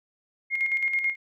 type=tone with tremolo; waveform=sine; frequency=2141 Hz; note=C7; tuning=39 cents sharp; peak=-21 dBFS; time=0.5-1.16 s; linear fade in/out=50 ms; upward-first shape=square; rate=9.2 Hz; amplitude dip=50%; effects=none